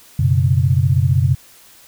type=chord; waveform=sine; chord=F# suspended fourth; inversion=none; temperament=equal; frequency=92.5 / 123.47 / 138.59 Hz; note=F#2 / B2 / C#3; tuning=0 / 0 / 0 cents; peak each=-16 dBFS; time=0.19-1.35 s; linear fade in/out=5 ms; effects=white hiss -46 dBFS RMS until 1.87 s